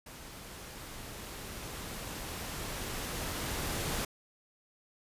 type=noise with level ramp; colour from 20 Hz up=pink; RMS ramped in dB=-48 to -34 dBFS; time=0.06-4.05 s; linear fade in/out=5 ms; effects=resampled to 32000 Hz